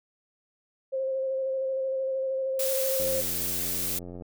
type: tone with vibrato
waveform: sine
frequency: 530 Hz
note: C5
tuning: 22 cents sharp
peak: -26 dBFS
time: 0.92-3.22 s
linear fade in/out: 20 ms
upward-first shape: square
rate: 13 Hz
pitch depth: 14 cents each way
type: noise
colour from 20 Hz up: blue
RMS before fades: -30 dBFS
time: 2.59-3.99 s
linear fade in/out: 5 ms
type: click train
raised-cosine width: 2 ms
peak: -28 dBFS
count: 109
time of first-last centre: 3-4.222 s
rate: 88.4 Hz
effects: none